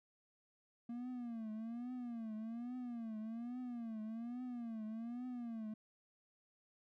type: tone with vibrato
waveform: triangle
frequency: 233.1 Hz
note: A#3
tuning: in tune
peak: -40 dBFS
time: 0.89-5.74 s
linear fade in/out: 5 ms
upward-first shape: triangle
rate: 1.2 Hz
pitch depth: 150 cents each way
effects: none